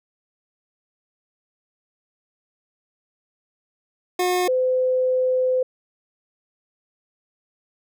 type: tone pair in turn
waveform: 25% pulse / sine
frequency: 361.4 / 511.1 Hz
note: F#4 / C5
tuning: -41 / -41 cents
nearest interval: tritone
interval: 600 cents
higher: second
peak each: -15 / -17 dBFS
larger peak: first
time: 4.19-4.48 / 4.48-5.63 s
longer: second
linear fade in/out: 5 ms
effects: none